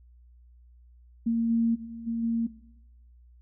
sine tone with level steps, 230 Hz, A#3, 23 cents flat, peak -22 / -20 / -37 / -26 / -23 dBFS, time 1.26-2.47 s, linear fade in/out 10 ms, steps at 1.49 / 1.74 / 2.06 / 2.22 s, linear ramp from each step 20 ms, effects noise-tail reverb RT60 0.8 s tail -17 dB re dry + added 60 Hz sine -52 dBFS peak until 3.41 s

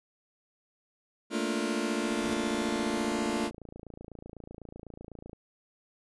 sawtooth chord, Bb major seventh, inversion third, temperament just, 218.5 / 233.1 / 291.4 / 349.6 Hz, A3 / Bb3 / D4 / F4, -12 / 0 / -13 / +2 cents, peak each -30 dBFS, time 1.3-3.51 s, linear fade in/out 50 ms
pink noise with exponential growth, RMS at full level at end -40 dBFS, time 1.6-2.34 s, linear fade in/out 5 ms, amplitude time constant 160 ms
click train, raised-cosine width 2 ms, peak -31 dBFS, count 87, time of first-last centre 2.26-5.331 s, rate 28 Hz
effects resampled to 24000 Hz

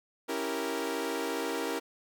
sawtooth chord, C# diminished seventh, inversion none, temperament equal, 277.2 / 329.6 / 392 / 466.2 Hz, C#4 / E4 / G4 / Bb4, 0 / 0 / 0 / 0 cents, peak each -34 / -33 / -34 / -31 dBFS, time 0.28-1.8 s, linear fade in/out 20 ms, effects none

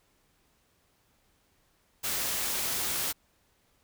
white noise, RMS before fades -31 dBFS, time 2.03-3.13 s, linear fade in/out 20 ms, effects pink hiss -69 dBFS RMS until 3.83 s

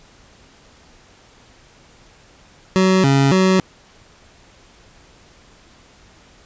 25% pulse tone with vibrato, 160.8 Hz, E3, 43 cents flat, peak -8 dBFS, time 2.76-3.6 s, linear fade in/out 0 ms, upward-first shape square, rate 1.8 Hz, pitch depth 270 cents each way, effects pink hiss -49 dBFS RMS until 6.45 s + resampled to 16000 Hz

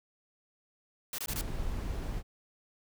white noise bursts, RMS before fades -37 dBFS, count 4, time 1.13-1.412 s, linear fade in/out 2 ms, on 54 ms, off 22 ms
brown noise, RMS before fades -35 dBFS, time 1.27-2.23 s, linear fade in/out 50 ms
effects none

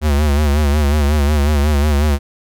square tone with vibrato, 73.42 Hz, D2, in tune, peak -12 dBFS, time 0.01-2.19 s, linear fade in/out 50 ms, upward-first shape sine, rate 5.5 Hz, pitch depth 78 cents each way, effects none

